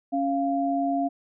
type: tone pair together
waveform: sine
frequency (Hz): 277.2 / 694.1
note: C#4 / F5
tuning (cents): 0 / -11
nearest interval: octave + major third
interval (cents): 1589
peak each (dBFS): -25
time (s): 0.12-1.09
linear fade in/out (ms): 20
effects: none